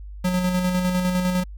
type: tone with tremolo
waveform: square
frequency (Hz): 181.6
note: F#3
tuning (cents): -32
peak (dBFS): -19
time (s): 0.24-1.44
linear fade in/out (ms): 10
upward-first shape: square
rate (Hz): 9.9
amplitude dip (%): 35
effects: added 50 Hz sine -34 dBFS peak until 1.57 s